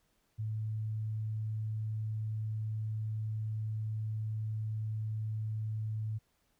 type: tone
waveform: sine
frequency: 108.8 Hz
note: A2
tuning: 19 cents flat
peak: -33 dBFS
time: 0.38-6.19 s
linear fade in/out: 20 ms
effects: pink hiss -75 dBFS RMS until 6.59 s